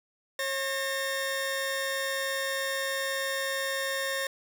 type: tone pair together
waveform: sawtooth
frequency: 542 / 1823.1 Hz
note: C#5 / A#6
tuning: -39 / -39 cents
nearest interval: octave + major sixth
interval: 2100 cents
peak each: -28 dBFS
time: 0.39-4.27 s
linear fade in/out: 2 ms
effects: none